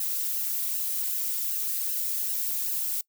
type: noise with flanger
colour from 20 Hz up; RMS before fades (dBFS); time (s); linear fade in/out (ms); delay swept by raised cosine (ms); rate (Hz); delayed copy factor
violet; -29; 0-3.01; 2; 0.85 to 3.15; 2.6; -0.7
effects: noise-tail reverb RT60 0.1 s tail -23 dB re dry